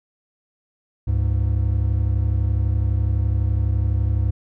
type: tone pair together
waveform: triangle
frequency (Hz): 70.57 / 102.5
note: C#2 / G#2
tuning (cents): +32 / -22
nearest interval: tritone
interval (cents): 646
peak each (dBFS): -18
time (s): 1.07-4.31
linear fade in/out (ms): 10
effects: none